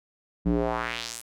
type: tone with band-pass filter sweep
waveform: square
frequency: 58.27 Hz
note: A#1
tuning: in tune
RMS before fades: -28 dBFS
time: 0.45-1.22 s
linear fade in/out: 20 ms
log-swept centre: 200 to 11000 Hz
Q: 1.9
effects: none

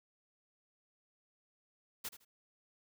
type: noise with echo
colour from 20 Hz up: white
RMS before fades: -41 dBFS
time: 2.04-2.09 s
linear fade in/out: 10 ms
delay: 80 ms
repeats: 2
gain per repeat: -13 dB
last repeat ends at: 2.25 s
effects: none

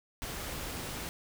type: noise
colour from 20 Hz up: pink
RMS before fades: -39 dBFS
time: 0.22-1.09 s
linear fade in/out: 0 ms
effects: none

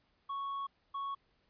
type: tone bursts at uneven times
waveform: triangle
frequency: 1108.7 Hz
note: C#6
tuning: in tune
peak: -34 dBFS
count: 2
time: 0.29-0.67 / 0.94-1.15 s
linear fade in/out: 10 ms
effects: pink hiss -74 dBFS RMS until 1.49 s + resampled to 11025 Hz

